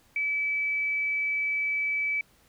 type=tone; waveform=sine; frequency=2300 Hz; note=D7; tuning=37 cents flat; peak=-25 dBFS; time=0.16-2.21 s; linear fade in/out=2 ms; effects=pink hiss -62 dBFS RMS until 2.48 s